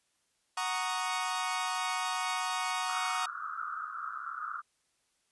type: chord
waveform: sawtooth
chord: D# minor seventh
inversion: first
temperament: equal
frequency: 740 / 932.3 / 1108.7 / 1244.5 Hz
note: F#5 / A#5 / C#6 / D#6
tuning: 0 / 0 / 0 / 0 cents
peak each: -33 dBFS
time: 0.57-3.26 s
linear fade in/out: 5 ms
type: band-pass noise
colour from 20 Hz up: white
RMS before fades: -39 dBFS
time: 2.88-4.62 s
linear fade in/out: 20 ms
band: 1200 to 1400 Hz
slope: 96 dB/octave
effects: white hiss -75 dBFS RMS until 5.31 s + resampled to 24000 Hz